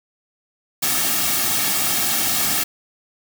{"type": "noise with comb filter", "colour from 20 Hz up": "white", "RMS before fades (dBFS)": -20, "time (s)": [0.82, 2.64], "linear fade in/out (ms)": 10, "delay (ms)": 2, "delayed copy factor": -0.65, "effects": []}